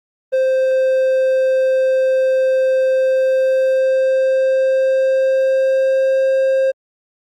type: tone with pitch glide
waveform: triangle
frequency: 523.3 to 531.8 Hz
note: C5 to C5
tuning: 0 to +28 cents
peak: -10 dBFS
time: 0.32-6.72 s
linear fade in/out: 20 ms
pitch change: +28 cents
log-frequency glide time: 2.89-6.31 s
effects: Opus 24 kbps